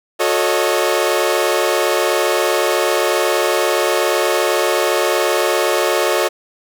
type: chord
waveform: sawtooth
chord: D# half-diminished seventh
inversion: first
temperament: equal with one note detuned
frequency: 362.6 / 440 / 554.4 / 622.3 Hz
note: F#4 / A4 / C#5 / D#5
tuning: -35 / 0 / 0 / 0 cents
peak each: -16 dBFS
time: 0.19-6.29 s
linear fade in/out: 20 ms
effects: none